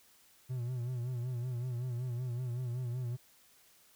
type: tone with vibrato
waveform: triangle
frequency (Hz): 123.4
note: B2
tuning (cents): -1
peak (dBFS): -32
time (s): 0.49-3.17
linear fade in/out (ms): 20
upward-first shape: sine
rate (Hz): 5.3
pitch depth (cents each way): 78
effects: white hiss -64 dBFS RMS until 3.95 s